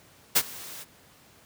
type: noise with ADSR envelope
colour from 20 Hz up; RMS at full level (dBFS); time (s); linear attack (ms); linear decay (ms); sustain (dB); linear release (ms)
white; -18; 0.35-0.85; 16; 54; -23; 31
effects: pink hiss -56 dBFS RMS until 1.45 s + high-pass 80 Hz 12 dB/octave